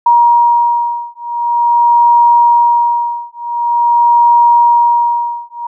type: beating tone pair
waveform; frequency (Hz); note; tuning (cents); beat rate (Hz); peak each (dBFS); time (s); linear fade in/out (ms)
sine; 948 / 948.46; A#5 / A#5; +29 / +30; 0.46; -10; 0.06-5.67; 5
effects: none